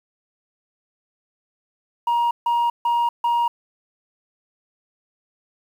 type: tone bursts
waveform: sine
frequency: 946 Hz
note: A#5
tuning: 25 cents sharp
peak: -14 dBFS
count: 4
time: 2.07-3.48 s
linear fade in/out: 5 ms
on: 240 ms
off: 150 ms
effects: tanh soft clip ceiling -16 dBFS + 8-bit